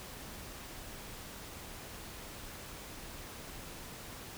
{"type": "silence", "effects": ["pink hiss -47 dBFS RMS until 4.37 s"]}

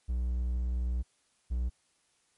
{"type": "tone pair in turn", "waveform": "triangle", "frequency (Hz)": [61.1, 61.1], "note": ["B1", "B1"], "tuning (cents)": [-18, -18], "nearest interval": "unison", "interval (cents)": 0, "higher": "neither", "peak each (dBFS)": -26, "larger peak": "neither", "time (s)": [[0.08, 1.03], [1.5, 1.7]], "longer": "first", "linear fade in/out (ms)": 20, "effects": ["white hiss -71 dBFS RMS until 2.37 s", "MP3 48 kbps"]}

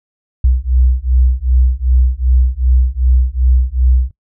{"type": "beating tone pair", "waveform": "sine", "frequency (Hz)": [61.74, 64.34], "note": ["B1", "C2"], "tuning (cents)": [0, -28], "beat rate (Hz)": 2.6, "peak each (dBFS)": -12, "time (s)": [0.44, 4.11], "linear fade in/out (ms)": 5, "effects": ["noise-tail reverb RT60 0.1 s tail -21 dB re dry"]}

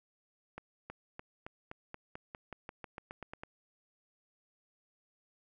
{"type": "accelerating click train", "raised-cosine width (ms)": 0.5, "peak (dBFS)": -28, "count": 16, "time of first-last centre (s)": [0.58, 3.435], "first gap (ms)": 320, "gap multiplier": 0.92, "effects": []}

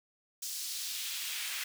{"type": "noise with high-pass filter sweep", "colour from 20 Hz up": "pink", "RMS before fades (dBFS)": -38, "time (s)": [0.42, 1.64], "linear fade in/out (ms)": 5, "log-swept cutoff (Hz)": [5700, 2000], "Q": 1.3, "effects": []}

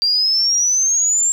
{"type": "exponential sweep", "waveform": "sine", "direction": "up", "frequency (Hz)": [4699, 7459], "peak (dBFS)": -13, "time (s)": [0.02, 1.32], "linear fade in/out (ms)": 0, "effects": ["7-bit"]}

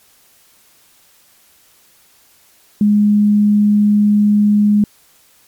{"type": "tone", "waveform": "sine", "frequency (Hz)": 207.7, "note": "G#3", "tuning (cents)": 0, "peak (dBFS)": -8, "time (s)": [2.81, 4.84], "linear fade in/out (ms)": 2, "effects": ["white hiss -51 dBFS RMS until 5.47 s", "MP3 96 kbps"]}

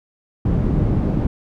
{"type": "low-pass noise", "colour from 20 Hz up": "white", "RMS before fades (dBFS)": -18, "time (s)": [0.45, 1.27], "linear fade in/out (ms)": 5, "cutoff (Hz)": 180, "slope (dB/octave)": 12, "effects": []}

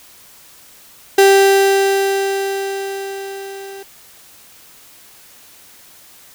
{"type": "tone with level ramp", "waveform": "35% pulse", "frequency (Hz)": 391.9, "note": "G4", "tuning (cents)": 0, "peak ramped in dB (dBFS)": [-4, -29], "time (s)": [1.18, 3.83], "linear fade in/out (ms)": 5, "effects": ["white hiss -44 dBFS RMS until 6.34 s"]}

